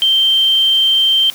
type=tone; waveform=sine; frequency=3136 Hz; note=G7; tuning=in tune; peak=-9 dBFS; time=0.02-1.3 s; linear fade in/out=0 ms; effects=white hiss -35 dBFS RMS until 1.34 s + high-pass 100 Hz 12 dB/octave